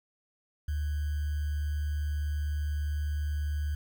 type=tone with sample-and-hold; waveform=sine; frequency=74.2 Hz; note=D2; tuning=18 cents sharp; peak=-28 dBFS; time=0.68-3.75 s; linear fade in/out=5 ms; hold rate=1575 Hz; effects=none